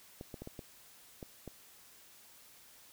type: clicks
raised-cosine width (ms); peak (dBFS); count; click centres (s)
2; -30; 7; 0.211 / 0.342 / 0.42 / 0.474 / 0.592 / 1.228 / 1.477
effects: white hiss -59 dBFS RMS until 2.92 s